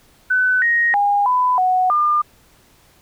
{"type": "tone with pitch steps", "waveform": "sine", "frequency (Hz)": [1506, 1874, 813, 1000, 739, 1203], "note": ["F#6", "A#6", "G#5", "B5", "F#5", "D6"], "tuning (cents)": [30, 9, -37, 21, -2, 41], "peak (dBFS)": -13, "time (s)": [0.3, 2.22], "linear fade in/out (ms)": 10, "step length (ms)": 320, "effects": ["pink hiss -53 dBFS RMS until 3.01 s"]}